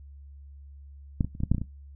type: clicks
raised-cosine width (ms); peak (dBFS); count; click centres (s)
5; -11 / -18 / -29 / -20 / -14 / -9 / -15 / -19 / -19; 9; 1.208 / 1.246 / 1.351 / 1.404 / 1.435 / 1.516 / 1.547 / 1.582 / 1.616
effects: noise-tail reverb RT60 0.2 s tail -19 dB re dry + added 70 Hz sine -44 dBFS peak until 1.95 s